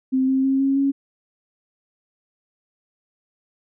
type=tone with pitch steps; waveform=sine; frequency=261.6 / 265.1 / 268.6 / 272.2 / 275.9 Hz; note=C4 / C4 / C4 / C#4 / C#4; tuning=0 / +23 / +46 / -31 / -8 cents; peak=-16 dBFS; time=0.12-0.92 s; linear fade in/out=20 ms; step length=160 ms; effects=none